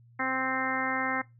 harmonic tone, 261.6 Hz, C4, in tune, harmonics 1 / 2 / 3 / 4 / 5 / 6 / 7 / 8, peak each -35 / -39 / -35 / -36 / -35 / -36 / -34 / -35 dBFS, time 0.19-1.22 s, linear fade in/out 10 ms, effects noise-tail reverb RT60 0.2 s tail -19 dB re dry + added 118 Hz sine -54 dBFS peak until 1.39 s

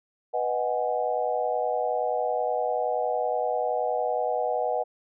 sine chord, G# minor seventh, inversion first, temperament equal, 493.9 / 622.3 / 740 / 830.6 Hz, B4 / D#5 / F#5 / G#5, 0 / 0 / 0 / 0 cents, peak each -29 / -29 / -28 / -33 dBFS, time 0.33-4.84 s, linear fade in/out 20 ms, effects none

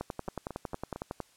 two click trains, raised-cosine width 1 ms, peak -20 / -24 dBFS, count 14 / 4, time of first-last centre 0.01-1.203 / 0.28-0.96 s, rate 10.9 / 4.41 Hz, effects white hiss -63 dBFS RMS until 1.36 s + low-pass 10000 Hz 12 dB/octave

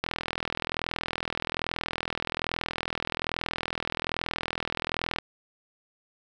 click train, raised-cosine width 0.3 ms, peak -12 dBFS, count 213, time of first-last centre 0.04-5.186 s, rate 41.2 Hz, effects none

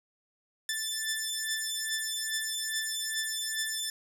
10% pulse beating tone pair, 1760 / 1762.4 Hz, A6 / A6, 0 / +2 cents, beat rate 2.4 Hz, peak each -25 dBFS, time 0.69-3.9 s, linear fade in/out 2 ms, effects none

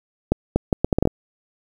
accelerating click train, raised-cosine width 2 ms, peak -3 dBFS, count 9, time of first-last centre 0.32-1.074 s, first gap 240 ms, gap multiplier 0.7, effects 7-bit

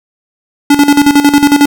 square tone with tremolo, 287.4 Hz, D4, 37 cents flat, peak -3 dBFS, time 0.7-1.66 s, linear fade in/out 5 ms, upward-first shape square, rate 11 Hz, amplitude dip 70%, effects none

